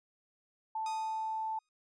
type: tone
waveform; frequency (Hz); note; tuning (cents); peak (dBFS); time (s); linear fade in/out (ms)
sine; 880; A5; 0; -33; 0.75-1.59; 5
type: tone with exponential decay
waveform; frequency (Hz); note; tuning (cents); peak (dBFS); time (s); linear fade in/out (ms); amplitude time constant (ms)
10% pulse; 1244.5; D#6; 0; -35; 0.86-1.69; 2; 180
effects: resampled to 22050 Hz